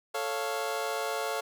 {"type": "chord", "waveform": "25% pulse", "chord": "A augmented", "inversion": "none", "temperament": "equal", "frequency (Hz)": [440, 554.4, 698.5], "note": ["A4", "C#5", "E#5"], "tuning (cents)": [0, 0, 0], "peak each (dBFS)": -31, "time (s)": [0.14, 1.41], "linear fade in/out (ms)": 10, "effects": []}